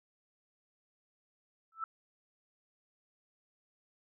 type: tone with exponential growth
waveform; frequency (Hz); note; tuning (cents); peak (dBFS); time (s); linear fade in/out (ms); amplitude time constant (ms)
sine; 1320; E6; +2; -30; 1.72-1.84; 2; 25
effects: none